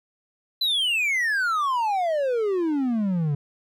triangle exponential sweep, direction down, 4075 to 139.5 Hz, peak -19 dBFS, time 0.61-3.35 s, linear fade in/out 5 ms, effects none

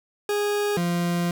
40% pulse tone pair in turn, 412.5 / 173.43 Hz, G#4 / F3, -12 / -12 cents, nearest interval octave + minor third, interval 1500 cents, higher first, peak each -21 / -21 dBFS, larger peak neither, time 0.29-0.77 / 0.77-1.31 s, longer second, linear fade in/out 2 ms, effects none

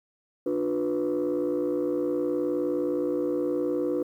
sine chord, B diminished, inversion first, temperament just, 296.3 / 355.6 / 493.9 Hz, D4 / F4 / B4, +15 / +31 / 0 cents, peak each -27 dBFS, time 0.46-4.03 s, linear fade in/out 5 ms, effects tanh soft clip ceiling -20 dBFS + 10-bit

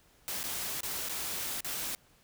white noise with dropouts, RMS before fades -36 dBFS, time 0.28-1.95 s, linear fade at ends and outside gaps 0 ms, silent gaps 0.431-0.439 / 0.806-0.832 / 1.087-1.095 / 1.606-1.646 s, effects pink hiss -64 dBFS RMS until 2.23 s

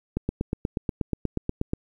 click train, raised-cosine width 3 ms, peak -12 dBFS, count 14, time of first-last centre 0.17-1.734 s, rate 8.31 Hz, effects 9-bit

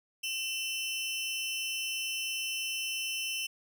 sawtooth tone pair together, 2700 / 3023 Hz, E7 / F#7, +41 / +36 cents, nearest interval major second, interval 195 cents, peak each -31 / -34 dBFS, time 0.23-3.47 s, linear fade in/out 10 ms, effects none

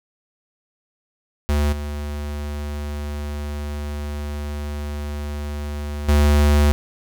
square tone with level steps, 73.42 Hz, D2, in tune, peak -17 / -26 / -13 dBFS, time 1.49-6.72 s, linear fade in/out 0 ms, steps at 1.72 / 6.08 s, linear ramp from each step 10 ms, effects none

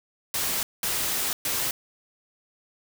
white noise bursts at uneven times, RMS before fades -27 dBFS, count 3, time 0.34-0.63 / 0.83-1.33 / 1.45-1.71 s, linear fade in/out 2 ms, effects none

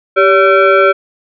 sine tone with frequency modulation, 392 Hz, G4, in tune, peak -5 dBFS, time 0.16-0.93 s, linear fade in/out 20 ms, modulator 961 Hz, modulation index 1.5, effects none

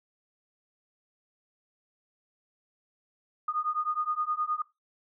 sine beating tone pair, 1225 / 1234.6 Hz, D#6 / D#6, -27 / -14 cents, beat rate 9.6 Hz, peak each -31 dBFS, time 3.48-4.62 s, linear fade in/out 5 ms, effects noise-tail reverb RT60 0.2 s tail -18 dB re dry

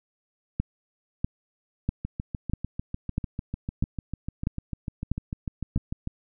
two click trains, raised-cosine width 5 ms, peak -12 / -18 dBFS, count 9 / 28, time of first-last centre 0.6-5.761 / 2.05-6.074 s, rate 1.55 / 6.71 Hz, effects none

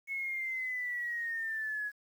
sine linear sweep, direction down, 2199 to 1670 Hz, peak -33 dBFS, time 0.07-1.92 s, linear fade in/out 50 ms, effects 10-bit

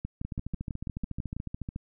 two click trains, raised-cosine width 5 ms, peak -22 / -21 dBFS, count 22 / 9, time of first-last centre 0.25-1.761 / 0.05-1.366 s, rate 13.9 / 6.08 Hz, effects none

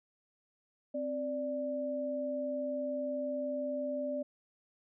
sine tone pair together, 261.6 / 587.3 Hz, C4 / D5, 0 / 0 cents, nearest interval octave + major second, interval 1400 cents, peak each -38 / -34 dBFS, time 0.94-4.23 s, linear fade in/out 10 ms, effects none

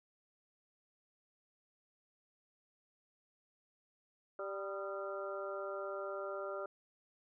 harmonic tone with a mistuned harmonic, 196 Hz, G3, in tune, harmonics 2 / 3 / 4 / 5 / 6 / 7, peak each -44 / -42 / -54 / -56 / -48 / -47 dBFS, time 4.39-6.66 s, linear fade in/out 2 ms, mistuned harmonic 6, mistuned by +75 cents, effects none

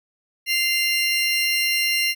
30% pulse tone pair together, 2087 / 2781 Hz, C7 / F7, -5 / -8 cents, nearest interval perfect fourth, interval 497 cents, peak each -19 dBFS, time 0.46-2.15 s, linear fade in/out 50 ms, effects none

